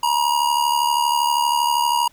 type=tone with amplitude modulation; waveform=square; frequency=953 Hz; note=A#5; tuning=38 cents sharp; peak=-14 dBFS; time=0.03-2.08 s; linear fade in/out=5 ms; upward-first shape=sine; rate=72.6 Hz; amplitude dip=70%; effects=pink hiss -55 dBFS RMS until 2.12 s